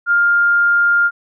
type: tone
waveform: sine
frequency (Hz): 1404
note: F6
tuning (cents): +9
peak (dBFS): -10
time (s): 0.06-1.11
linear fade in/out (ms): 50
effects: none